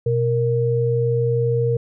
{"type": "tone pair together", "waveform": "sine", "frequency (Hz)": [123.48, 466.2], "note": ["B2", "A#4"], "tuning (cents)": [0, 0], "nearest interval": "octave + major seventh", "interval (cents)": 2300, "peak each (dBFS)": -19, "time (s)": [0.06, 1.77], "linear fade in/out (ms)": 5, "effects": []}